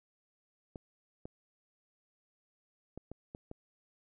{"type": "clicks", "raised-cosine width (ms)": 2, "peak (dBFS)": -30, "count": 6, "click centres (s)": [0.758, 1.255, 2.976, 3.116, 3.349, 3.514], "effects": []}